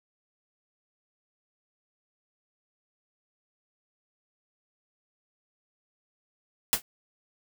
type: noise with exponential decay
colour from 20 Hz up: white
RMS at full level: -18 dBFS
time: 6.73-6.82 s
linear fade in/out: 0 ms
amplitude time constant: 19 ms
effects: none